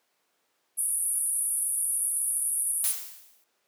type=band-pass noise; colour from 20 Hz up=white; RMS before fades=-28 dBFS; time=0.77-2.93 s; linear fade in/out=20 ms; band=9500 to 11000 Hz; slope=96 dB/octave
type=noise with exponential decay; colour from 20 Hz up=blue; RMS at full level=-27 dBFS; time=2.84-3.44 s; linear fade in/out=1 ms; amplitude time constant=130 ms
effects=pink hiss -72 dBFS RMS until 3.67 s + high-pass 400 Hz 12 dB/octave